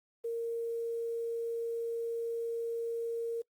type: tone with quantisation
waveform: sine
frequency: 463.2 Hz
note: A#4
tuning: 11 cents flat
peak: -32 dBFS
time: 0.24-3.42 s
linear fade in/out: 10 ms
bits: 10
effects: noise-tail reverb RT60 0.1 s tail -25 dB re dry + Opus 32 kbps